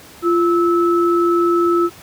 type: tone pair together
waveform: sine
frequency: 345.4 / 1304 Hz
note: F4 / E6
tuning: -19 / -19 cents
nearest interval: octave + major seventh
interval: 2300 cents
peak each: -13 / -18 dBFS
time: 0.22-1.9 s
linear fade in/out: 50 ms
effects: pink hiss -41 dBFS RMS until 2.02 s + high-pass 80 Hz 12 dB/octave